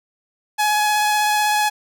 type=tone with vibrato; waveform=sawtooth; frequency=843 Hz; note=G#5; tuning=26 cents sharp; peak=-12 dBFS; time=0.58-1.7 s; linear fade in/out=20 ms; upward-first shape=sine; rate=16 Hz; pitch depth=11 cents each way; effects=none